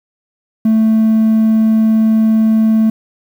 triangle tone, 220.6 Hz, A3, 5 cents sharp, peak -5 dBFS, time 0.65-2.9 s, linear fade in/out 5 ms, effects tanh soft clip ceiling -2 dBFS + 7-bit

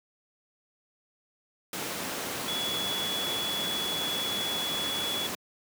sine tone in noise, 3389 Hz, G#7, 34 cents sharp, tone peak -30 dBFS, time 2.48-5.27 s, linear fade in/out 2 ms, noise pink, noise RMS -33 dBFS, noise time 1.73-5.35 s, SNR 0 dB, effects high-pass 200 Hz 12 dB/octave

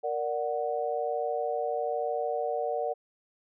sine chord, Bb augmented, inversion none, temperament equal, 466.2 / 587.3 / 740 Hz, Bb4 / D5 / F#5, 0 / 0 / 0 cents, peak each -32 dBFS, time 0.03-2.94 s, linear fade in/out 20 ms, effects none

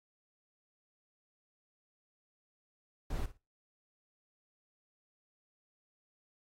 brown noise with echo, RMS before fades -35 dBFS, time 3.1-3.26 s, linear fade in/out 5 ms, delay 57 ms, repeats 2, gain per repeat -15 dB, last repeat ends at 3.374 s, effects noise-tail reverb RT60 0.3 s tail -24 dB re dry + AAC 48 kbps

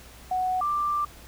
sine tone pair in turn, 740 / 1181.1 Hz, F#5 / D6, 0 / +9 cents, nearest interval minor sixth, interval 809 cents, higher second, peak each -23 dBFS, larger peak neither, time 0.31-0.61 / 0.61-1.05 s, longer second, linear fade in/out 5 ms, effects added 60 Hz sine -50 dBFS peak until 1.27 s + pink hiss -49 dBFS RMS until 1.27 s

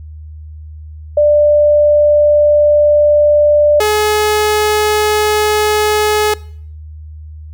sine / sawtooth tone pair in turn, 592 / 423.8 Hz, D5 / G#4, +14 / +35 cents, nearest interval tritone, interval 579 cents, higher first, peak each -6 dBFS, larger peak neither, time 1.17-3.8 / 3.8-6.34 s, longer first, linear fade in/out 5 ms, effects noise-tail reverb RT60 0.6 s tail -21 dB re dry + added 77 Hz sine -28 dBFS peak until 7.53 s

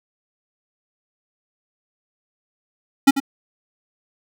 square tone with echo, 274.9 Hz, C#4, 14 cents flat, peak -8 dBFS, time 3.07-3.11 s, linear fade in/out 10 ms, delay 92 ms, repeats 1, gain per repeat -11 dB, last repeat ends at 3.202 s, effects none

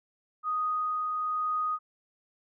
sine tone with tremolo, 1244.5 Hz, D#6, in tune, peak -26 dBFS, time 0.43-1.79 s, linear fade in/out 50 ms, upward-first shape triangle, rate 1.1 Hz, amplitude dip 25%, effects none

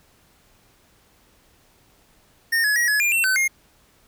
square tone with pitch steps, 1834 / 1694 / 1903 / 1696 / 2402 / 2704 / 1523 / 2133 Hz, A#6 / G#6 / A#6 / G#6 / D7 / E7 / F#6 / C7, -29 / +34 / +35 / +36 / +38 / +43 / +50 / +33 cents, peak -18 dBFS, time 2.52-3.48 s, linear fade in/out 10 ms, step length 120 ms, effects pink hiss -58 dBFS RMS until 4.07 s

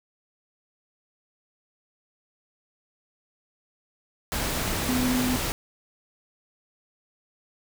sine tone in noise, 251.4 Hz, B3, 31 cents sharp, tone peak -23 dBFS, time 4.89-5.36 s, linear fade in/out 0 ms, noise pink, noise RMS -28 dBFS, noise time 4.32-5.52 s, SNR +2 dB, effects none

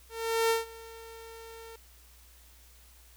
sawtooth tone with ADSR envelope, 454.2 Hz, A#4, 45 cents flat, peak -19 dBFS, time 0.09-1.76 s, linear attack 410 ms, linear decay 150 ms, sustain -22 dB, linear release 4 ms, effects added 60 Hz sine -56 dBFS peak until 3.16 s + white hiss -59 dBFS RMS until 3.16 s

